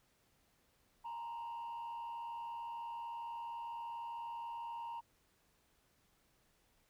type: tone with frequency modulation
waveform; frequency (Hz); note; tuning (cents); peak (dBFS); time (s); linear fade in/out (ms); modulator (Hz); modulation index
sine; 932.3; A#5; 0; -39; 1.04-5.01; 20; 86.7; 0.47
effects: tanh soft clip ceiling -41 dBFS + pink hiss -74 dBFS RMS until 6.89 s